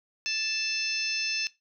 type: harmonic tone with a mistuned harmonic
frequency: 880 Hz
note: A5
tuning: in tune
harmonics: 2 / 3 / 4 / 5 / 6 / 7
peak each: -42 / -31 / -41 / -37 / -32 / -37 dBFS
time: 0.26-1.47 s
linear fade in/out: 0 ms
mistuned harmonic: 5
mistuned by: -68 cents
effects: noise-tail reverb RT60 0.2 s tail -18 dB re dry